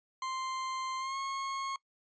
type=tone with pitch glide; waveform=40% pulse; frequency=1046.5 to 1087.2 Hz; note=C6 to C#6; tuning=0 to -34 cents; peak=-34 dBFS; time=0.22-1.76 s; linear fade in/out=2 ms; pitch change=+66 cents; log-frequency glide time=0.98-1.17 s; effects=noise-tail reverb RT60 0.1 s tail -21 dB re dry + resampled to 16000 Hz